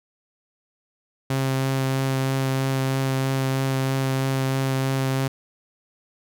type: tone with vibrato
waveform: sawtooth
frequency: 133.6 Hz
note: C3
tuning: 36 cents sharp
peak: -17 dBFS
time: 1.3-5.28 s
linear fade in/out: 5 ms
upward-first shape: sine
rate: 3.1 Hz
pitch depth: 10 cents each way
effects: none